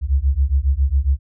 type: beating tone pair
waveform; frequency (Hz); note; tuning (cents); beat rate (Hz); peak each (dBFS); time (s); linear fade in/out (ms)
sine; 65 / 72.3; C2 / D2; -11 / -27; 7.3; -17 / -17; 0.01-1.19; 50
effects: none